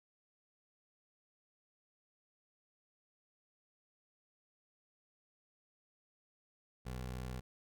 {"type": "tone", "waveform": "20% pulse", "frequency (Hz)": 62.8, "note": "B1", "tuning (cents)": 30, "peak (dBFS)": -36, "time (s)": [6.85, 7.41], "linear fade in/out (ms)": 20, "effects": []}